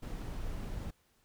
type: noise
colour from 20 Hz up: brown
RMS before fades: -39 dBFS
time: 0.02-0.91 s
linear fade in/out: 10 ms
effects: pink hiss -71 dBFS RMS until 1.24 s